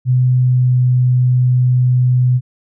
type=tone with pitch glide; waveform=sine; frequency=126.6 to 125.65 Hz; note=B2 to B2; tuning=+43 to +30 cents; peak=-9 dBFS; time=0.05-2.41 s; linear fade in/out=50 ms; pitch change=-13 cents; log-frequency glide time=0.33-0.8 s; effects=none